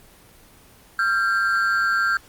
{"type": "ring-modulated tone", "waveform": "triangle", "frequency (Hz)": 1482, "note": "F#6", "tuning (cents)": 2, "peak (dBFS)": -13, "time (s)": [0.99, 2.17], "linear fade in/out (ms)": 2, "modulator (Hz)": 105, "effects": ["pink hiss -50 dBFS RMS until 2.28 s", "Opus 24 kbps"]}